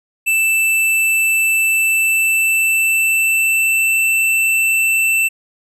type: tone with pitch glide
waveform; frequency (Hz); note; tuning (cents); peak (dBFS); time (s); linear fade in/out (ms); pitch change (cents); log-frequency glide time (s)
square; 2650 to 2668; E7 to E7; +9 to +20; -13; 0.26-5.29; 20; +11; 1.44-4.01
effects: none